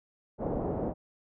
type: low-pass noise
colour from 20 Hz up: white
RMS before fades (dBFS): -32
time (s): 0.38-0.94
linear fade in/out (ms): 50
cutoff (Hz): 630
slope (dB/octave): 24
effects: none